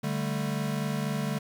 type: chord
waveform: square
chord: D suspended fourth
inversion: none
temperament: equal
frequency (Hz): 146.83 / 196 / 220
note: D3 / G3 / A3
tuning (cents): 0 / 0 / 0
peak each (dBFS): -32 / -34 / -34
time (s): 0.03-1.39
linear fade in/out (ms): 10
effects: 10-bit